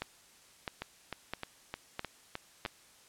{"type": "two click trains", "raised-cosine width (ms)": 0.3, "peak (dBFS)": [-21, -19], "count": [7, 5], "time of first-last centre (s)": [[0.82, 2.66], [0.02, 2.652]], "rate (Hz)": [3.26, 1.52], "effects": ["white hiss -60 dBFS RMS until 3.08 s", "low-pass 10000 Hz 12 dB/octave"]}